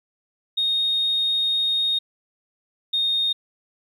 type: tone pair in turn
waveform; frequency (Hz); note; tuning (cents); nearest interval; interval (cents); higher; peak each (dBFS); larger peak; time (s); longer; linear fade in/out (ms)
sine; 3712 / 3694; A#7 / A#7; -8 / -16; unison; 8; first; -18; neither; 0.57-1.99 / 2.93-3.33; first; 10
effects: tanh soft clip ceiling -14 dBFS + 10-bit